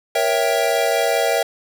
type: chord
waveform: square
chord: A# diminished seventh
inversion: none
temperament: equal with one note detuned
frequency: 471.6 / 554.4 / 659.3 / 784 Hz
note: A#4 / C#5 / E5 / G5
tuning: +20 / 0 / 0 / 0 cents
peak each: -23 / -23 / -21 / -24 dBFS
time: 0.15-1.43 s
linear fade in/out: 5 ms
effects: none